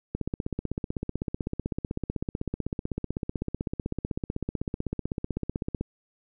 click train, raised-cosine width 3 ms, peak -16 dBFS, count 91, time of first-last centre 0.15-5.81 s, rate 15.9 Hz, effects none

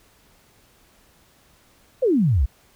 sine exponential sweep, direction down, 557 to 55 Hz, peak -15 dBFS, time 2.02-2.46 s, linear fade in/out 10 ms, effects pink hiss -57 dBFS RMS until 2.75 s

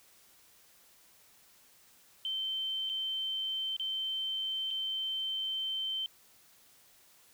sine tone with dropouts, 3101 Hz, G7, 19 cents flat, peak -32 dBFS, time 2.25-6.06 s, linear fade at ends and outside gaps 1 ms, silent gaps 2.893-2.897 / 3.765-3.797 / 4.706-4.71 s, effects white hiss -62 dBFS RMS until 7.33 s

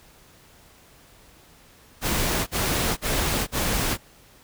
pink noise bursts, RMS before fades -24 dBFS, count 4, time 2.01-3.976 s, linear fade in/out 50 ms, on 460 ms, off 42 ms, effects pink hiss -53 dBFS RMS until 4.43 s

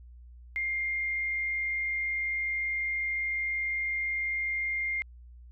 sine tone with frequency modulation, 2113 Hz, C7, 16 cents sharp, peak -28 dBFS, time 0.56-5.02 s, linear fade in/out 0 ms, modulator 74.5 Hz, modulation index 0.24, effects added 60 Hz sine -47 dBFS peak until 5.51 s

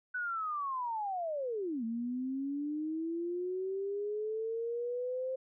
sine linear two-way sweep, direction down then up, 1500 to 223.8 to 525 Hz, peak -33 dBFS, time 0.14-5.36 s, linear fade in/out 10 ms, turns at 1.84 s, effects none

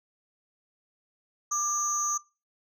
sine tone cluster, 1191 / 6090 / 6580 Hz, D6 / F#8 / G#8, +24 / +49 / -17 cents, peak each -29 dBFS, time 1.51-2.18 s, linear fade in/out 10 ms, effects noise-tail reverb RT60 0.3 s tail -23 dB re dry + tanh soft clip ceiling -19 dBFS

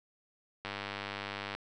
click train, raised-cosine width 0.3 ms, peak -21 dBFS, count 91, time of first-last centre 0.65-1.55 s, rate 100 Hz, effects none

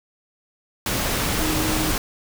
sine tone in noise, 312.1 Hz, D#4, 5 cents sharp, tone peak -25 dBFS, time 1.39-1.91 s, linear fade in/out 2 ms, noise pink, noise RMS -23 dBFS, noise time 0.86-1.98 s, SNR -5 dB, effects none

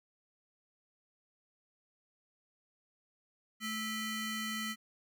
25% pulse ring-modulated tone, 1092 Hz, C#6, 26 cents flat, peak -29 dBFS, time 3.6-4.76 s, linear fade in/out 50 ms, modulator 873 Hz, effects none

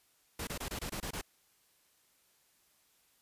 pink noise bursts, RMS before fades -39 dBFS, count 8, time 0.39-1.214 s, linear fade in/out 5 ms, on 82 ms, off 24 ms, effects white hiss -70 dBFS RMS until 3.21 s + resampled to 32000 Hz

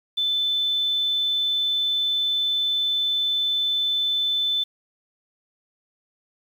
sine tone, 3520 Hz, A7, in tune, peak -20 dBFS, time 0.17-4.64 s, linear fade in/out 10 ms, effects 8-bit

